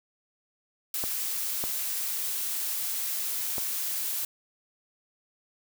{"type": "noise", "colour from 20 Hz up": "blue", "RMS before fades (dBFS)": -31, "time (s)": [0.94, 4.25], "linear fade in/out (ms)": 2}
{"type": "clicks", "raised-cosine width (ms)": 1, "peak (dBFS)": -20, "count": 3, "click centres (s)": [1.039, 1.639, 3.582]}
{"effects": []}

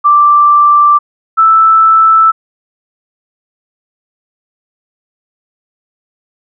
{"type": "tone pair in turn", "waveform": "sine", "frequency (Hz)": [1174.7, 1318.6], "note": ["D6", "E6"], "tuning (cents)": [0, 0], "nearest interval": "major second", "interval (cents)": 200, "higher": "second", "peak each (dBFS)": -3, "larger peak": "neither", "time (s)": [[0.04, 0.99], [1.37, 2.32]], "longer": "neither", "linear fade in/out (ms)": 20, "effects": []}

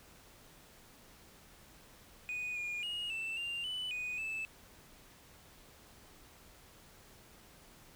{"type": "tone with pitch steps", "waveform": "sine", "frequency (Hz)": [2478, 2429, 2872, 2663, 2788, 2991, 2483, 2627], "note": ["D#7", "D#7", "F7", "E7", "F7", "F#7", "D#7", "E7"], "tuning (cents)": [-8, -42, 48, 17, -4, 18, -4, -7], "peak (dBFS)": -34, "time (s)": [2.29, 4.45], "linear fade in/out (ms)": 0, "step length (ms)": 270, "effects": ["tanh soft clip ceiling -35 dBFS", "pink hiss -59 dBFS RMS until 7.95 s"]}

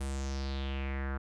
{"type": "tone with low-pass filter sweep", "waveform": "square", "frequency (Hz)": 67.8, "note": "C#2", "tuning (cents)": -38, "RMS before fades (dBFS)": -35, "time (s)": [0, 1.18], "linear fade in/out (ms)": 10, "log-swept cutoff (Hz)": [9800, 1400], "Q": 3.9, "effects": []}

